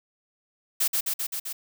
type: noise with echo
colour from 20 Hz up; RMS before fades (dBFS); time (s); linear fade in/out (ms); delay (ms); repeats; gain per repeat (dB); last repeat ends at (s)
blue; -23; 0.8-0.88; 10; 130; 5; -2; 1.53
effects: none